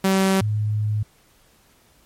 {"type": "tone pair in turn", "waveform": ["sawtooth", "sine"], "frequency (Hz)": [191.8, 106.25], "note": ["G3", "G#2"], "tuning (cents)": [-37, 40], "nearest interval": "minor seventh", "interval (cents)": 1023, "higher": "first", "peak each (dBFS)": [-12, -19], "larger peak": "first", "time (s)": [[0.04, 0.41], [0.41, 1.03]], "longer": "second", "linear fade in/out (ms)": 5, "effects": ["pink hiss -57 dBFS RMS until 2.05 s", "MP3 64 kbps"]}